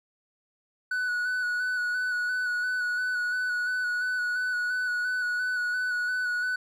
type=tone with vibrato; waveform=triangle; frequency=1480 Hz; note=F#6; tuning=in tune; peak=-24 dBFS; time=0.91-6.56 s; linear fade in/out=5 ms; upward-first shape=square; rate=2.9 Hz; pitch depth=20 cents each way; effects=none